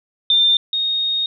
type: tone pair in turn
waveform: sine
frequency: 3594 / 3719 Hz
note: A7 / A#7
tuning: +36 / -5 cents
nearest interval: minor second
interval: 59 cents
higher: second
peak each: -11 / -17 dBFS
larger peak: first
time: 0.3-0.57 / 0.73-1.26 s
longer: second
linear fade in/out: 2 ms
effects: none